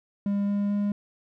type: tone with pitch steps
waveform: triangle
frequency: 201.4 / 202.8 / 204.2 Hz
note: G3 / G#3 / G#3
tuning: +47 / -41 / -29 cents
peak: -21 dBFS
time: 0.26-0.92 s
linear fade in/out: 2 ms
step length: 220 ms
effects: none